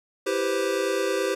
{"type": "chord", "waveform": "square", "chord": "C major seventh", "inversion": "first", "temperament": "equal", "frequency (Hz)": [329.6, 392, 493.9, 523.3], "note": ["E4", "G4", "B4", "C5"], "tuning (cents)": [0, 0, 0, 0], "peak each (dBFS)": [-33, -27, -31, -29], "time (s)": [0.26, 1.35], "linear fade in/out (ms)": 10, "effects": ["low-pass 11000 Hz 12 dB/octave", "10-bit"]}